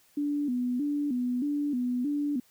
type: tone with vibrato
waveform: sine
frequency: 268.1 Hz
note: C4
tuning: 42 cents sharp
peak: -26 dBFS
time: 0.17-2.4 s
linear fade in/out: 5 ms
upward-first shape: square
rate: 1.6 Hz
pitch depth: 140 cents each way
effects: white hiss -63 dBFS RMS until 2.5 s